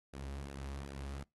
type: tone with flanger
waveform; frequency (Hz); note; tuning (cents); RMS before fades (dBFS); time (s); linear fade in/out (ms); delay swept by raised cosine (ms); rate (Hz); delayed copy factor
sawtooth; 69; C#2; -7; -44; 0.13-1.24; 10; 0.92 to 6.72; 2.6; -0.55
effects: noise-tail reverb RT60 0.2 s tail -25 dB re dry + AAC 32 kbps